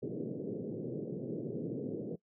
white band-pass noise, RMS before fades -39 dBFS, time 0.02-2.16 s, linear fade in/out 10 ms, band 120 to 480 Hz, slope 48 dB/octave, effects noise-tail reverb RT60 0.1 s tail -21 dB re dry

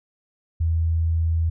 sine tone, 82 Hz, E2, 9 cents flat, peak -18 dBFS, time 0.6-1.5 s, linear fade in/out 10 ms, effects none

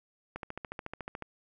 click train, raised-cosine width 0.5 ms, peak -23 dBFS, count 13, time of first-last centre 0.36-1.223 s, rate 13.9 Hz, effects none

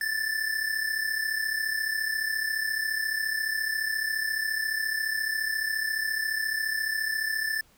square tone pair together, 1735.6 / 1770 Hz, A6 / A6, -24 / +10 cents, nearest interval unison, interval 34 cents, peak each -32 / -29 dBFS, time 0.01-7.61 s, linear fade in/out 2 ms, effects pink hiss -61 dBFS RMS until 7.77 s

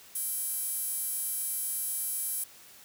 sawtooth tone with high-pass filter, 784 Hz, G5, in tune, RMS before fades -33 dBFS, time 0.15-2.44 s, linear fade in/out 5 ms, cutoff 11000 Hz, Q 3.1, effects white hiss -53 dBFS RMS until 2.84 s + high-pass 60 Hz 12 dB/octave

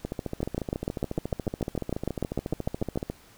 two click trains, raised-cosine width 2 ms, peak -13 / -17 dBFS, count 18 / 44, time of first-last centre 0.43-2.975 / 0.05-3.1 s, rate 6.68 / 14.1 Hz, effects pink hiss -55 dBFS RMS until 3.37 s

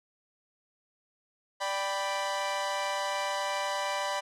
sawtooth chord, G major, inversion second, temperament equal, 587.3 / 784 / 987.8 Hz, D5 / G5 / B5, 0 / 0 / 0 cents, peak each -30 / -32 / -29 dBFS, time 1.6-4.21 s, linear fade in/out 20 ms, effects low-pass 8000 Hz 12 dB/octave

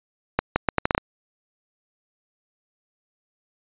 accelerating click train, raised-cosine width 0.5 ms, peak -3 dBFS, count 8, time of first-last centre 0.39-0.979 s, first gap 170 ms, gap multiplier 0.75, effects resampled to 8000 Hz

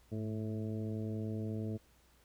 harmonic tone with a mistuned harmonic, 109.3 Hz, A2, 11 cents flat, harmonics 1 / 2 / 3 / 4 / 5 / 6, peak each -38 / -40 / -45 / -46 / -53 / -53 dBFS, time 0.11-1.78 s, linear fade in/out 20 ms, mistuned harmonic 1, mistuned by -55 cents, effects added 60 Hz sine -68 dBFS peak until 2.24 s + pink hiss -68 dBFS RMS until 2.24 s

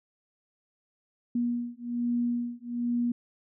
sine beating tone pair, 239.2 / 240.4 Hz, A#3 / B3, +45 / -46 cents, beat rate 1.2 Hz, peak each -30 / -30 dBFS, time 1.35-3.12 s, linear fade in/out 5 ms, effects none

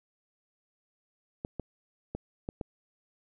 clicks, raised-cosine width 2 ms, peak -21 dBFS, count 5, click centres 1.449 / 1.597 / 2.15 / 2.489 / 2.612 s, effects none

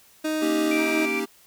30% pulse tone with pitch glide, 311.1 to 315.8 Hz, D#4 to D#4, 0 to +26 cents, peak -21 dBFS, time 0.24-1.06 s, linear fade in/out 10 ms, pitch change +26 cents, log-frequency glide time 0.73-0.84 s
square chord, Eb dominant seventh, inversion second, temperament equal, 233.1 / 277.2 / 311.1 / 392 Hz, Bb3 / Db4 / Eb4 / G4, 0 / 0 / 0 / 0 cents, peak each -33 / -34 / -33 / -29 dBFS, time 0.41-1.26 s, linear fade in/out 20 ms
sine tone, 2349 Hz, D7, in tune, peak -26 dBFS, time 0.71-1.2 s, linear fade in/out 5 ms
effects white hiss -55 dBFS RMS until 1.46 s

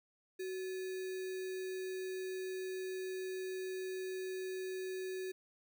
sine tone with sample-and-hold, 373.3 Hz, F#4, 15 cents sharp, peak -38 dBFS, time 0.39-5.32 s, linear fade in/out 10 ms, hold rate 2100 Hz, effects none

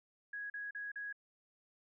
sine tone bursts, 1661.2 Hz, G#6, in tune, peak -40 dBFS, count 4, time 0.33-1.127 s, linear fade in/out 5 ms, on 170 ms, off 39 ms, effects none

